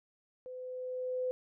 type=tone with level ramp; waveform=sine; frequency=507 Hz; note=B4; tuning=45 cents sharp; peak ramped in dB=-42 to -30 dBFS; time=0.46-1.31 s; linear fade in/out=0 ms; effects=none